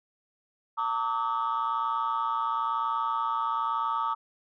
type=tone cluster; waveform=sine; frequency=904 / 1155 / 1276 Hz; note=A5 / D6 / D#6; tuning=+47 / -29 / +43 cents; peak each=-29 dBFS; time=0.77-4.15 s; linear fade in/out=20 ms; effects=tanh soft clip ceiling -21 dBFS